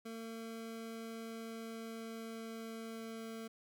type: tone with pitch glide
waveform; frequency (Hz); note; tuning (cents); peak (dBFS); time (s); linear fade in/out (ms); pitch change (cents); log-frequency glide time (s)
25% pulse; 226.4 to 225; A3 to A3; +50 to +39; -40; 0.05-3.48; 10; -11; 1.19-3.23
effects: none